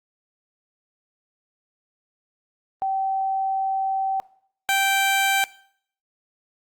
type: tone pair in turn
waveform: sine / 15% pulse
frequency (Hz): 772 / 781.4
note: G5 / G5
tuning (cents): -27 / -6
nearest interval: unison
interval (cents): 21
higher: second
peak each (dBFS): -21 / -12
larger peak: second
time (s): 2.82-4.2 / 4.69-5.44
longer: first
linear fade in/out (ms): 0
effects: noise-tail reverb RT60 0.6 s tail -20 dB re dry + Opus 32 kbps